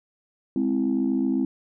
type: chord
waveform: sine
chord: Ab augmented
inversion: none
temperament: equal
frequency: 207.7 / 261.6 / 329.6 Hz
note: Ab3 / C4 / E4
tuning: 0 / 0 / 0 cents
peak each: -26 / -22 / -26 dBFS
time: 0.56-1.45 s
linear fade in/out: 2 ms
effects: tanh soft clip ceiling -14 dBFS